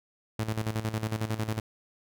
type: tone with tremolo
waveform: sawtooth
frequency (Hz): 109.7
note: A2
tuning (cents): -5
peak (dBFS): -23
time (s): 0.39-1.6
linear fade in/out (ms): 5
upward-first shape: square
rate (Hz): 11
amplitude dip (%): 70
effects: none